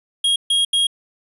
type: tone bursts at uneven times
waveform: square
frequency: 3271 Hz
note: G#7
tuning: 27 cents flat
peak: -15 dBFS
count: 3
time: 0.24-0.36 / 0.5-0.65 / 0.73-0.87 s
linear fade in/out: 5 ms
effects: resampled to 24000 Hz + 9-bit